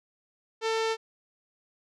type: tone with low-pass filter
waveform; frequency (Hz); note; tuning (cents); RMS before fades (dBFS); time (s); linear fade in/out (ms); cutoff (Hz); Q
sawtooth; 447.1; A4; +28; -28; 0.61-0.97; 50; 5300; 1.1
effects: none